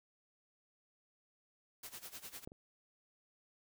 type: noise with tremolo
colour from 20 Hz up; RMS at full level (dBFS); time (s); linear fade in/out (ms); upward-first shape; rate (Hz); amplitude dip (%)
white; -47; 1.83-2.45; 5; sine; 9.9; 85
type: clicks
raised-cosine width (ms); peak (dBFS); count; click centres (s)
2; -32 / -42; 2; 2.475 / 2.519
effects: none